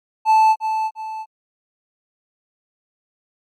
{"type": "tone with echo", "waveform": "triangle", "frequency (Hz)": 876, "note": "A5", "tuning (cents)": -8, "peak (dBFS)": -8, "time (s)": [0.25, 0.56], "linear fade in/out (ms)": 50, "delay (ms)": 350, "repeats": 2, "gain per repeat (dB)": -8, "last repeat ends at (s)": 1.26, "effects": ["MP3 64 kbps"]}